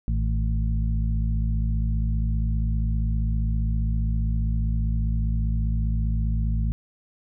harmonic tone with a mistuned harmonic, 55.1 Hz, A1, 3 cents sharp, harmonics 1 / 2 / 3 / 4, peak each -22 / -28 / -32 / -34 dBFS, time 0.08-6.72 s, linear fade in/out 0 ms, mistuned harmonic 3, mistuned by -55 cents, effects none

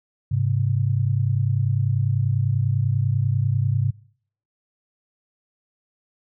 sine tone pair together, 103.3 / 133.43 Hz, G#2 / C3, -9 / +34 cents, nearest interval major third, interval 443 cents, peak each -21 dBFS, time 0.31-3.91 s, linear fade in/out 10 ms, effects noise-tail reverb RT60 0.6 s tail -25 dB re dry

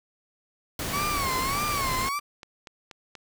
pink noise, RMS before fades -31 dBFS, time 0.79-2.09 s, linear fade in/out 2 ms
35% pulse tone with vibrato, 1108.7 Hz, C#6, in tune, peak -25 dBFS, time 0.92-2.2 s, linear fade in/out 20 ms, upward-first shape sine, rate 1.7 Hz, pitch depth 130 cents each way
click train, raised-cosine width 0.2 ms, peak -25 dBFS, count 8, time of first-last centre 1.47-3.153 s, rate 4.16 Hz
effects none

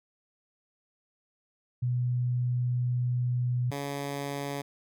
sine / 10% pulse tone pair in turn, 123.47 / 141.31 Hz, B2 / C#3, 0 / +34 cents, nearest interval major second, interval 234 cents, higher second, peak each -25 / -24 dBFS, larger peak second, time 1.82-3.71 / 3.71-4.62 s, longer first, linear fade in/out 10 ms, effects none

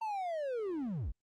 triangle linear sweep, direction down, 910 to 34.84 Hz, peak -32 dBFS, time 0.01-1.12 s, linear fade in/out 10 ms, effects Opus 32 kbps

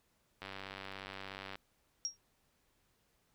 click train, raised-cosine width 0.3 ms, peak -28 dBFS, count 111, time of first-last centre 0.42-1.555 s, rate 96.9 Hz
sine tone with exponential decay, 5610 Hz, F8, 7 cents sharp, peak -30 dBFS, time 2.05-2.17 s, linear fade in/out 0 ms, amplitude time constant 25 ms
effects pink hiss -75 dBFS RMS until 3.34 s

